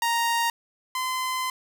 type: tone pair in turn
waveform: sawtooth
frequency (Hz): 932.3 / 1027.9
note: A#5 / C6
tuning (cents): 0 / -31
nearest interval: major second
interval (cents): 169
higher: second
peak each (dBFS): -18 / -22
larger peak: first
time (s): 0.02-0.5 / 0.95-1.5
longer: second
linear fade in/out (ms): 2
effects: none